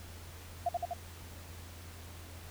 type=tone with echo; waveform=sine; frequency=698.5 Hz; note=F5; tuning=in tune; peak=-27 dBFS; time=0.66-0.69 s; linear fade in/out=5 ms; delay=82 ms; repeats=3; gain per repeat=-2 dB; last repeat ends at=0.936 s; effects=added 85 Hz sine -48 dBFS peak until 2.5 s + pink hiss -52 dBFS RMS until 2.5 s